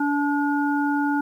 harmonic tone, 288.2 Hz, D4, 33 cents flat, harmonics 1 / 3 / 5, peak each -21 / -26 / -28 dBFS, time 0-1.21 s, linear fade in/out 5 ms, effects 9-bit

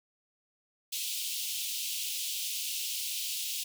pink high-pass noise, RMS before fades -35 dBFS, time 0.92-3.64 s, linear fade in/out 10 ms, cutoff 2700 Hz, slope 48 dB/octave, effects none

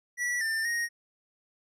square tone with pitch steps, 1946 / 1791 / 1870 Hz, B6 / A6 / A#6, -26 / +30 / +5 cents, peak -28 dBFS, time 0.17-0.89 s, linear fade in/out 50 ms, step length 240 ms, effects low-pass 12000 Hz 12 dB/octave

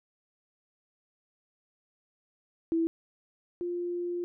sine tone pair in turn, 329.6 / 350.3 Hz, E4 / F4, 0 / +5 cents, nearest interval minor second, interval 105 cents, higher second, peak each -24 / -30 dBFS, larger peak first, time 2.72-2.87 / 3.61-4.24 s, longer second, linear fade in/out 0 ms, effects none

